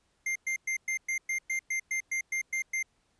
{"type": "tone bursts", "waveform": "square", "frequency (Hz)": 2100, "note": "C7", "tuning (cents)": 6, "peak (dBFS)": -29, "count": 13, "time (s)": [0.26, 2.828], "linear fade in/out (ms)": 5, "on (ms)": 96, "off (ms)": 110, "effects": ["pink hiss -72 dBFS RMS until 3.19 s", "resampled to 22050 Hz"]}